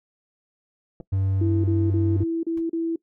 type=clicks; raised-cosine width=2 ms; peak=-26 / -27 dBFS; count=2; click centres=1.002 / 1.008 s
type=tone; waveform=triangle; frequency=96.4 Hz; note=G2; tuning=28 cents flat; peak=-18 dBFS; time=1.12-2.24 s; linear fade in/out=10 ms
type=tone bursts; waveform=sine; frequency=330.4 Hz; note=E4; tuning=4 cents sharp; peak=-22 dBFS; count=6; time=1.41-2.96 s; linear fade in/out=5 ms; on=230 ms; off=34 ms
type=noise with exponential decay; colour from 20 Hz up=brown; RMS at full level=-37 dBFS; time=2.57-2.65 s; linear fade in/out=5 ms; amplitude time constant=16 ms
effects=noise-tail reverb RT60 0.1 s tail -21 dB re dry